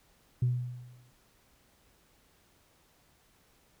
sine tone with exponential decay, 123.47 Hz, B2, in tune, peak -21 dBFS, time 0.42-1.11 s, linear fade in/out 5 ms, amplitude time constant 150 ms, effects tanh soft clip ceiling -20 dBFS + pink hiss -66 dBFS RMS until 3.8 s

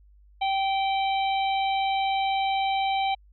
harmonic tone, 778 Hz, G5, 13 cents flat, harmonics 1 / 3 / 4 / 5, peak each -23 / -33 / -35 / -37 dBFS, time 0.41-3.15 s, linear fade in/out 10 ms, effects added 50 Hz sine -52 dBFS peak until 3.32 s

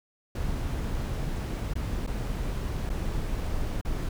brown noise with dropouts, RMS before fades -30 dBFS, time 0.35-4.09 s, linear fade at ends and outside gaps 5 ms, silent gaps 1.737-1.754 / 2.066-2.073 / 2.894-2.899 / 3.813-3.849 s, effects none

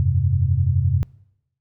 sine chord, F suspended second, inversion none, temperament equal with one note detuned, 86.45 / 98 / 130.81 Hz, F2 / G2 / C3, -17 / 0 / 0 cents, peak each -20 dBFS, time 0-1.03 s, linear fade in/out 0 ms, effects noise-tail reverb RT60 0.9 s tail -25 dB re dry

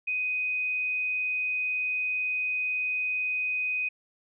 sine tone, 2501 Hz, D#7, 8 cents sharp, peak -26 dBFS, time 0.07-3.89 s, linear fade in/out 10 ms, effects none

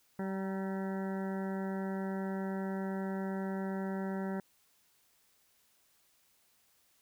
harmonic tone with a mistuned harmonic, 192.5 Hz, G3, 31 cents flat, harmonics 1 / 2 / 3 / 4 / 5 / 7 / 8 / 9 / 10, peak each -35 / -41 / -45 / -47 / -49 / -52 / -53 / -54 / -55 dBFS, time 0.19-4.4 s, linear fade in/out 2 ms, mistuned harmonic 5, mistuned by -32 cents, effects white hiss -70 dBFS RMS until 7.01 s

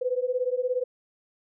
sine beating tone pair, 493.9 / 510.9 Hz, B4 / C5, 0 / -41 cents, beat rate 17 Hz, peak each -27 dBFS, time 0.01-0.84 s, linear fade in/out 10 ms, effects none

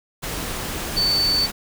sine tone in noise, 4522 Hz, C#8, 34 cents sharp, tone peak -17 dBFS, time 0.96-1.47 s, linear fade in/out 20 ms, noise pink, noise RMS -28 dBFS, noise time 0.22-1.52 s, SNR +8 dB, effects none

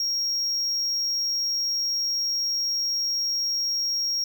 triangle tone, 5588 Hz, F8, in tune, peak -22 dBFS, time 0-4.24 s, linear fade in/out 2 ms, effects none

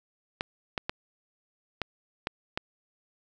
clicks, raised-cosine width 0.3 ms, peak -13 dBFS, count 6, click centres 0.409 / 0.778 / 0.895 / 1.817 / 2.271 / 2.575 s, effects none

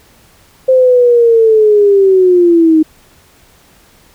sine linear sweep, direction down, 523.3 to 310 Hz, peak -4 dBFS, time 0.68-2.83 s, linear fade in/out 10 ms, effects pink hiss -46 dBFS RMS until 4.14 s

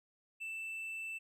triangle tone, 2655 Hz, E7, 12 cents sharp, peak -38 dBFS, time 0.4-1.19 s, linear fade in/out 20 ms, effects none

